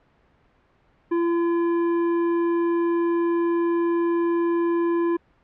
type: tone with tanh clipping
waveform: sine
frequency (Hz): 340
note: F4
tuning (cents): -46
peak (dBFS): -21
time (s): 1.11-5.17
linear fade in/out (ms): 10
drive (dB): 12
effects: pink hiss -61 dBFS RMS until 5.43 s + low-pass 2000 Hz 12 dB/octave